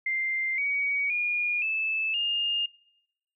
sine tone with pitch steps, 2093 / 2256 / 2432 / 2622 / 2826 Hz, C7 / C#7 / D#7 / E7 / F7, 0 / +30 / -40 / -10 / +20 cents, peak -25 dBFS, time 0.06-2.66 s, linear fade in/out 5 ms, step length 520 ms, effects noise-tail reverb RT60 0.9 s tail -23 dB re dry

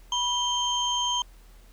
sine tone cluster, 978 / 3135 / 6410 Hz, B5 / G7 / G8, -17 / -1 / +38 cents, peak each -28 / -26 / -33 dBFS, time 0.12-1.22 s, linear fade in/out 2 ms, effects added 40 Hz sine -48 dBFS peak until 1.72 s + pink hiss -59 dBFS RMS until 1.72 s

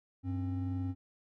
triangle tone pair together, 96.16 / 267 Hz, G2 / C4, -33 / +35 cents, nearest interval octave + tritone, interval 1768 cents, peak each -32 / -35 dBFS, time 0.23-0.95 s, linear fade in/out 50 ms, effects none

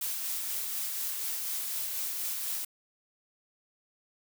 blue noise with tremolo, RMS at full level -33 dBFS, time 0.01-2.65 s, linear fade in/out 5 ms, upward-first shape sine, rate 4.1 Hz, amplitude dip 25%, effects none

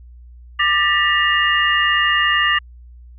sine tone cluster, 1192 / 1781 / 1941 / 2833 Hz, D6 / A6 / B6 / F7, +25 / +21 / -31 / +24 cents, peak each -19 dBFS, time 0.59-2.59 s, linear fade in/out 10 ms, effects added 60 Hz sine -38 dBFS peak until 3.18 s

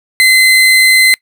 35% pulse tone, 2052 Hz, C7, 34 cents flat, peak -3 dBFS, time 0.2-1.14 s, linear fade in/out 0 ms, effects noise-tail reverb RT60 0.1 s tail -25 dB re dry

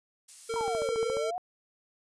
violet noise, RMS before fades -42 dBFS, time 0.28-0.89 s, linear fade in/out 10 ms
square tone with pitch glide, 455.8 to 450.8 Hz, A#4 to A4, -39 to +42 cents, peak -31 dBFS, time 0.49-1.31 s, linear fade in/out 10 ms, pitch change -19 cents, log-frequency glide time 0.83-0.99 s
click train, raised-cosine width 1 ms, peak -25 dBFS, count 10, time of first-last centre 0.54-1.169 s, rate 14.3 Hz
sine exponential two-way sweep, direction down then up, 978 to 433.8 to 746 Hz, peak -31 dBFS, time 0.56-1.38 s, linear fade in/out 0 ms, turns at 0.98 s
effects resampled to 22050 Hz

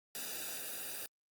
white noise with comb filter, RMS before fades -42 dBFS, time 0.15-1.06 s, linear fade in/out 0 ms, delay 0.93 ms, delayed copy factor -0.85, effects Opus 48 kbps

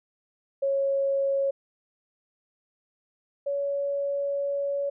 sine tone pair in turn, 550 / 562.9 Hz, C#5 / C#5, -14 / +26 cents, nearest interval unison, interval 40 cents, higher second, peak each -22 / -25 dBFS, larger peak first, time 0.62-1.51 / 3.46-4.9 s, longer second, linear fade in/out 10 ms, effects none

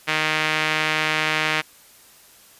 sawtooth tone with band-pass filter, 155.4 Hz, D#3, 2 cents flat, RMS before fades -22 dBFS, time 0.07-1.62 s, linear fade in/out 20 ms, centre 2300 Hz, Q 1.6, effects white hiss -50 dBFS RMS until 2.59 s + resampled to 32000 Hz

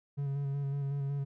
triangle tone with vibrato, 140 Hz, C#3, 18 cents sharp, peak -29 dBFS, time 0.17-1.25 s, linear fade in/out 20 ms, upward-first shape square, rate 5.4 Hz, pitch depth 21 cents each way, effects none

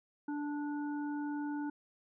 harmonic tone, 292.8 Hz, D4, 5 cents flat, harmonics 1 / 3 / 5, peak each -35 / -45 / -49 dBFS, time 0.28-1.7 s, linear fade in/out 5 ms, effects none

